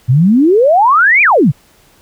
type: exponential two-way sweep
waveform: sine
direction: up then down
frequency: 116.54 to 2489 to 116.54 Hz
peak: -5 dBFS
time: 0.08-1.52 s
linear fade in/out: 20 ms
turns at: 1.22 s
effects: pink hiss -48 dBFS RMS until 2.01 s